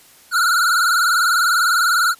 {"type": "tone with vibrato", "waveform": "square", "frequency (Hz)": 1400, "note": "F6", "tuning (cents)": 4, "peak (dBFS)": -14, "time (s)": [0.31, 2.15], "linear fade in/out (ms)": 50, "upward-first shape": "triangle", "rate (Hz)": 20, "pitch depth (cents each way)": 120, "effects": ["white hiss -48 dBFS RMS until 2.19 s", "resampled to 32000 Hz"]}